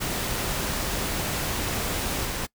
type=noise with level steps; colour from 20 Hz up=pink; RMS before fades=-28 / -30 dBFS; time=0-2.47 s; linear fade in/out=20 ms; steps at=2.25 s; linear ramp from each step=2 ms; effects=noise-tail reverb RT60 0.1 s tail -23 dB re dry